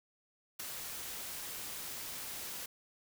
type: noise with ADSR envelope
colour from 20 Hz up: white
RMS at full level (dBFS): -38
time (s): 0.59-2.66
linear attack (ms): 10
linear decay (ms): 7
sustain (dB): -5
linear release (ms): 4
effects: none